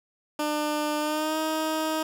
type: tone with pitch glide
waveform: 15% pulse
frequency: 300 to 314.6 Hz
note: D4 to D#4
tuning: +37 to +19 cents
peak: -19 dBFS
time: 0.39-2.03 s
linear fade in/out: 5 ms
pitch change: +82 cents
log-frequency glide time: 0.99-1.38 s
effects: none